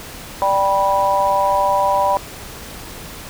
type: chord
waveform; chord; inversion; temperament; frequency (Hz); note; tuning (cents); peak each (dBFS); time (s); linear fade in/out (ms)
sine; G major; second; just; 588 / 784 / 980; D5 / G5 / B5; +2 / 0 / -14; -19 / -19 / -16; 0.42-2.17; 0
effects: pink hiss -34 dBFS RMS until 3.29 s